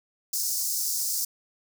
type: high-pass noise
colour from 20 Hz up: pink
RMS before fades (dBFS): -28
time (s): 0.33-1.25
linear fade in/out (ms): 5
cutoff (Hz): 5000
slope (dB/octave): 48
effects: none